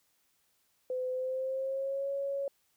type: tone with pitch glide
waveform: sine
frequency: 509 to 555.1 Hz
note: C5 to C#5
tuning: -48 to +2 cents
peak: -31 dBFS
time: 0.9-2.48 s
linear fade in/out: 2 ms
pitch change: +150 cents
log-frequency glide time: 1.1-2.1 s
effects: white hiss -73 dBFS RMS until 2.76 s